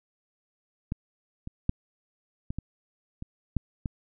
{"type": "clicks", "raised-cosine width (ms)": 5, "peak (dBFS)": [-17, -24, -11, -20, -20, -24, -13, -18], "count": 8, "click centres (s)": [0.921, 1.474, 1.694, 2.505, 2.586, 3.224, 3.567, 3.858], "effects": []}